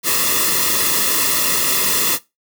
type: noise with comb filter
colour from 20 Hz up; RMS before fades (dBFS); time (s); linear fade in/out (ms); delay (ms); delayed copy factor
white; -17; 0.03-2.19; 50; 1.3; -0.85
effects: noise-tail reverb RT60 0.2 s tail -18 dB re dry